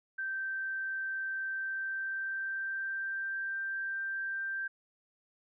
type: tone with pitch glide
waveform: sine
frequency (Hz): 1559 to 1574.4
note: G6 to G6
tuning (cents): -10 to +7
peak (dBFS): -33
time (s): 0.18-4.68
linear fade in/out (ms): 10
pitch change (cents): +17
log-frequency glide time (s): 1.46-3.37
effects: none